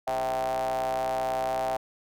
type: ring-modulated tone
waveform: square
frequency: 62 Hz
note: B1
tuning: 7 cents sharp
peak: -24 dBFS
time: 0.07-1.77 s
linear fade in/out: 5 ms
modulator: 715 Hz
effects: none